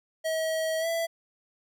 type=tone with pitch glide; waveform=square; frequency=640 to 664.1 Hz; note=D#5 to E5; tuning=+49 to +13 cents; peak=-27 dBFS; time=0.24-1.07 s; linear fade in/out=20 ms; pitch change=+64 cents; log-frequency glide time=0.79-0.87 s; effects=none